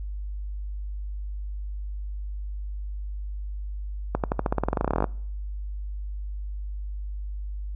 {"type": "accelerating click train", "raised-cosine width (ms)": 1, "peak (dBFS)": -9, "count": 21, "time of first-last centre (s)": [4.15, 5.042], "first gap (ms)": 88, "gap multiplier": 0.92, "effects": ["noise-tail reverb RT60 0.6 s tail -24 dB re dry", "added 50 Hz sine -30 dBFS peak until 7.75 s"]}